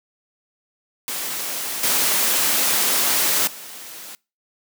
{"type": "noise with level steps", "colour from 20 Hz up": "white", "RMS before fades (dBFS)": [-27, -19, -37], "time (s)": [1.08, 4.15], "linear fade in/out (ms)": 0, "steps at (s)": [1.83, 3.47], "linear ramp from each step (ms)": 5, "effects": ["noise-tail reverb RT60 0.3 s tail -25 dB re dry", "high-pass 200 Hz 12 dB/octave"]}